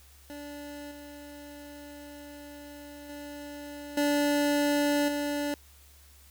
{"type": "tone with level steps", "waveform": "25% pulse", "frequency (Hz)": 290.2, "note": "D4", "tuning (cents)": -21, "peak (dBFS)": [-36, -40, -36, -20, -25], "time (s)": [0.3, 5.54], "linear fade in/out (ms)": 0, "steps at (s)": [0.91, 3.09, 3.97, 5.08], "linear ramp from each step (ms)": 5, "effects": ["added 70 Hz sine -55 dBFS peak until 6.3 s", "white hiss -58 dBFS RMS until 6.3 s"]}